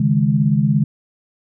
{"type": "chord", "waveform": "sine", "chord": "C# suspended second", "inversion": "none", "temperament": "equal", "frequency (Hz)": [138.59, 155.56, 207.7], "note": ["C#3", "D#3", "G#3"], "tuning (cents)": [0, 0, 0], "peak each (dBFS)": -17, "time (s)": [0, 0.84], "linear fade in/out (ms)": 5, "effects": []}